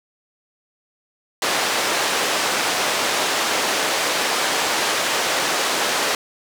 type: band-pass noise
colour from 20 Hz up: pink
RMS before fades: -21 dBFS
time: 1.42-6.15 s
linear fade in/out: 2 ms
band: 480 to 7700 Hz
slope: 12 dB/octave
effects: none